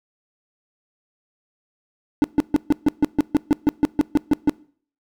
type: tone bursts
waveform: triangle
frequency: 294 Hz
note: D4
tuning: 2 cents sharp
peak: -9 dBFS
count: 15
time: 2.22-4.495 s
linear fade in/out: 0 ms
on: 21 ms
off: 140 ms
effects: noise-tail reverb RT60 0.5 s tail -23 dB re dry